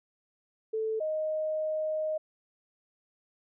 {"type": "tone pair in turn", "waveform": "sine", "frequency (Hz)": [440, 622.3], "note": ["A4", "D#5"], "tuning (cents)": [0, 0], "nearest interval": "tritone", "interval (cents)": 600, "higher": "second", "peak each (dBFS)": -28, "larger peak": "neither", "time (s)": [[0.73, 1], [1, 2.18]], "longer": "second", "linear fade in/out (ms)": 10, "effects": []}